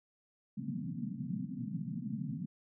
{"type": "band-pass noise", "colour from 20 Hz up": "white", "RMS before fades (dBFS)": -39, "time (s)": [0.57, 2.46], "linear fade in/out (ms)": 10, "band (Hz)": [120, 260], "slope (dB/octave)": 96, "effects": []}